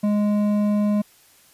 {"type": "tone with hard clipping", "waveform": "sine", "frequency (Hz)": 207.7, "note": "G#3", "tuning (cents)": 0, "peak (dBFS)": -19, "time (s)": [0.03, 1.02], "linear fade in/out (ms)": 10, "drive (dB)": 8, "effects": ["white hiss -54 dBFS RMS until 1.53 s", "resampled to 32000 Hz"]}